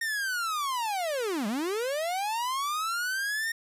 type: linear two-way sweep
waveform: 45% pulse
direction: down then up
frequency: 1847 to 196 to 1847 Hz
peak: -28 dBFS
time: 0.01-3.52 s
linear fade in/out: 5 ms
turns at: 1.47 s
effects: resampled to 32000 Hz + 11-bit